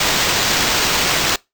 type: noise with sample-and-hold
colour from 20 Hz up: blue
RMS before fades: -17 dBFS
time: 0-1.36 s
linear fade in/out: 5 ms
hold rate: 11025 Hz
effects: noise-tail reverb RT60 0.2 s tail -23 dB re dry